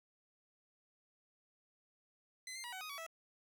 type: tone with pitch steps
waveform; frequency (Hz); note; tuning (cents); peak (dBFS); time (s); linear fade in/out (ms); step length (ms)
15% pulse; 2036 / 2099 / 962 / 752 / 1249 / 1133 / 654; C7 / C7 / B5 / F#5 / D#6 / C#6 / E5; -48 / +5 / -46 / +28 / +6 / +37 / -14; -38; 2.47-3.065; 2; 85
effects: none